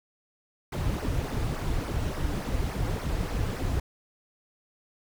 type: noise with flanger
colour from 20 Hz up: brown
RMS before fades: -29 dBFS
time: 0.72-3.8 s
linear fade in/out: 5 ms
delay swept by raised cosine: 0.26 to 5.36 ms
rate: 3.5 Hz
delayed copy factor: -0.7
effects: none